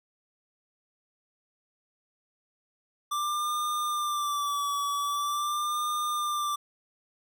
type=tone with vibrato; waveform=square; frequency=1174.7 Hz; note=D6; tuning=in tune; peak=-28 dBFS; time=3.11-6.56 s; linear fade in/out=10 ms; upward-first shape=sine; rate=0.44 Hz; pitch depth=49 cents each way; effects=none